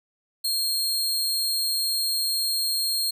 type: tone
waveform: sawtooth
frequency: 4234 Hz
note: C8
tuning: 20 cents sharp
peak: -20 dBFS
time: 0.44-3.11 s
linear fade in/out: 10 ms
effects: none